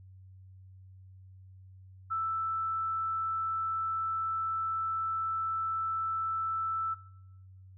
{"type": "tone", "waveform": "sine", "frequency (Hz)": 1322, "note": "E6", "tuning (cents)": 5, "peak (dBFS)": -29, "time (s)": [2.1, 6.95], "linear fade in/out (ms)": 20, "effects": ["noise-tail reverb RT60 1.0 s tail -22 dB re dry", "added 94 Hz sine -50 dBFS peak until 7.77 s"]}